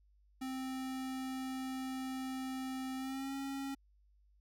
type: tone with pitch glide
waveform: square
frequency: 261.6 to 273.2 Hz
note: C4 to C#4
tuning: 0 to -25 cents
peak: -39 dBFS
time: 0.41-3.75 s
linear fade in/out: 10 ms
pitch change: +75 cents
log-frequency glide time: 2.96-3.35 s
effects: added 50 Hz sine -65 dBFS peak until 4.4 s